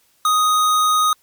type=tone; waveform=square; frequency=1247 Hz; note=D#6; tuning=3 cents sharp; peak=-14 dBFS; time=0.25-1.13 s; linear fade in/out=2 ms; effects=white hiss -59 dBFS RMS until 1.22 s + MP3 96 kbps